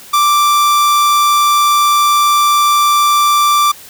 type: tone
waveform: 45% pulse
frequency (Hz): 1174.7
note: D6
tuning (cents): 0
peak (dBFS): -8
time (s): 0.13-3.72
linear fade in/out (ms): 10
effects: white hiss -36 dBFS RMS until 3.89 s